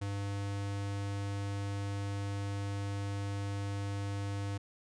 square tone, 100 Hz, G2, 35 cents sharp, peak -35 dBFS, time 0.01-4.58 s, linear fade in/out 10 ms, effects resampled to 22050 Hz

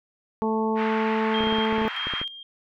harmonic tone, 220 Hz, A3, in tune, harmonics 1 / 2 / 3 / 4 / 5, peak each -25 / -26 / -37 / -28 / -35 dBFS, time 0.42-1.88 s, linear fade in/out 0 ms
white band-pass noise, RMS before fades -33 dBFS, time 0.75-2.25 s, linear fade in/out 50 ms, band 1100 to 2200 Hz, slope 24 dB/octave
sine tone with tremolo, 3206 Hz, G7, 38 cents sharp, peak -28 dBFS, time 1.34-2.43 s, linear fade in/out 2 ms, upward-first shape square, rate 1.6 Hz, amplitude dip 70%
clicks, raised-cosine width 2 ms, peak -21 dBFS, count 12, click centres 1.407 / 1.437 / 1.471 / 1.525 / 1.585 / 1.727 / 1.782 / 1.817 / 1.852 / 2.07 / 2.137 / 2.215 s
effects none

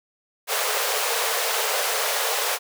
pink high-pass noise, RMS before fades -24 dBFS, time 0.47-2.59 s, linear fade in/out 50 ms, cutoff 420 Hz, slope 96 dB/octave, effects none

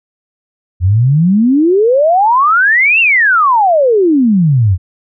sine exponential two-way sweep, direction up then down, 85 to 2796 to 85 Hz, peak -6 dBFS, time 0.8-4.78 s, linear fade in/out 50 ms, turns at 3 s, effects none

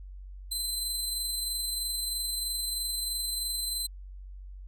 20% pulse tone with amplitude modulation, 4070 Hz, C8, 49 cents flat, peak -23 dBFS, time 0.51-3.87 s, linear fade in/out 10 ms, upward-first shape sine, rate 23.1 Hz, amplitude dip 30%, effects added 47 Hz sine -41 dBFS peak until 4.67 s

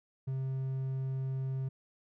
triangle tone, 132.7 Hz, C3, 25 cents sharp, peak -30 dBFS, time 0.27-1.69 s, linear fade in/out 10 ms, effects none

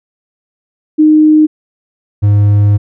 sine / triangle tone pair in turn, 307.8 / 102.72 Hz, D#4 / G#2, -19 / -19 cents, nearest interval octave + perfect fifth, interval 1900 cents, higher first, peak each -3 dBFS, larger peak neither, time 0.98-1.47 / 2.22-2.78 s, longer second, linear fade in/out 20 ms, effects none

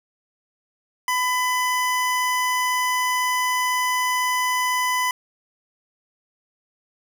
25% pulse tone, 1002 Hz, B5, 25 cents sharp, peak -16 dBFS, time 1.08-5.11 s, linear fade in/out 2 ms, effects none

